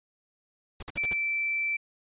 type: noise bursts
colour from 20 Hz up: pink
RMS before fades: -38 dBFS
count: 5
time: 0.8-1.135 s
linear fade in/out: 5 ms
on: 27 ms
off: 50 ms
type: tone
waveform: sine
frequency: 2331 Hz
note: D7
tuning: 14 cents flat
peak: -26 dBFS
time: 0.97-1.77 s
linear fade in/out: 10 ms
effects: resampled to 8000 Hz